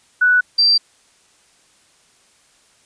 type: tone pair in turn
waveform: sine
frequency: 1480 / 4699 Hz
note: F#6 / D8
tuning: 0 / 0 cents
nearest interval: octave + minor sixth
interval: 2000 cents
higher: second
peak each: -10 dBFS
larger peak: neither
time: 0.21-0.41 / 0.58-0.78 s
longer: neither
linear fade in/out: 10 ms
effects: white hiss -55 dBFS RMS until 2.85 s + resampled to 22050 Hz